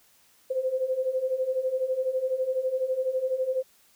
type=beating tone pair; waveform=sine; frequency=510 / 522 Hz; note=C5 / C5; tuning=-44 / -4 cents; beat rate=12 Hz; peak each=-30 / -26 dBFS; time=0.5-3.63 s; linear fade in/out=10 ms; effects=white hiss -61 dBFS RMS until 3.95 s